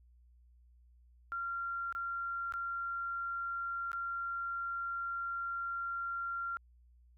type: tone with dropouts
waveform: sine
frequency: 1380 Hz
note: F6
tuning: 21 cents flat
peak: -35 dBFS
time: 1.32-6.57 s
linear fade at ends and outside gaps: 0 ms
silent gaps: 1.925-1.95 / 2.523-2.538 / 3.917-3.931 s
effects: added 60 Hz sine -60 dBFS peak until 7.17 s